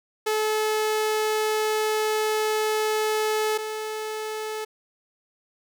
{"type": "tone pair in turn", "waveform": "sawtooth", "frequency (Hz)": [431.3, 433], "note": ["A4", "A4"], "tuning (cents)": [-35, -28], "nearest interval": "unison", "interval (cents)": 7, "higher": "second", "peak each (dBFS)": [-18, -25], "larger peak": "first", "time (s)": [[0.26, 3.58], [3.58, 4.65]], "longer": "first", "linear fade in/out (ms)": 10, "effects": []}